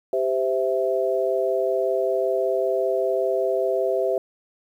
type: chord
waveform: sine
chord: C major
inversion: second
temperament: equal with one note detuned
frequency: 392 / 517.2 / 659.3 Hz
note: G4 / C5 / E5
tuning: 0 / -20 / 0 cents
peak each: -24 dBFS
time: 0.13-4.18 s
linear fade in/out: 2 ms
effects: 9-bit